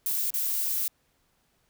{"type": "noise with dropouts", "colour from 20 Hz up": "violet", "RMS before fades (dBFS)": -28, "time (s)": [0.06, 0.88], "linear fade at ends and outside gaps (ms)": 2, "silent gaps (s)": [0.305, 0.339], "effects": ["pink hiss -70 dBFS RMS until 1.69 s"]}